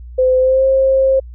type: tone with pitch glide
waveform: sine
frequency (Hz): 513 to 532.6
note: C5 to C5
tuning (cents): -34 to +31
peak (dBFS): -9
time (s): 0.18-1.2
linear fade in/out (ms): 10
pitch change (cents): +65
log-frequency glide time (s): 0.39-0.65
effects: added 60 Hz sine -30 dBFS peak until 1.34 s